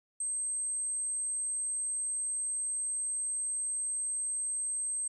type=tone; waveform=sine; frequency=8310 Hz; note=C9; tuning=13 cents flat; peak=-31 dBFS; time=0.2-5.08 s; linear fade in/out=5 ms; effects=none